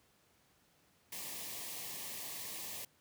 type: band-stop noise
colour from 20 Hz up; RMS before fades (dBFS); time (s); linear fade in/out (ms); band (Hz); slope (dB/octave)
white; -44; 1.12-2.85; 5; 1200 to 1700; 96
effects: pink hiss -70 dBFS RMS until 3 s + high-pass 80 Hz 12 dB/octave